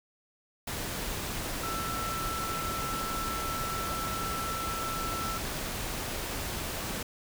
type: tone in noise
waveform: sine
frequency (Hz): 1331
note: E6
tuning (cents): +16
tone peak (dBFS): -34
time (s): 1.63-5.38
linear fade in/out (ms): 5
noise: pink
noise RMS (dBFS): -35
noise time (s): 0.67-7.03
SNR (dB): -2
effects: none